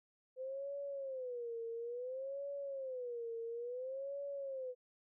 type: tone with vibrato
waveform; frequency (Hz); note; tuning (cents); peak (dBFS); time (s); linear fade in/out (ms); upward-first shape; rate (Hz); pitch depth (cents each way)
sine; 509; C5; -48; -40; 0.36-4.75; 50; sine; 0.58; 180
effects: none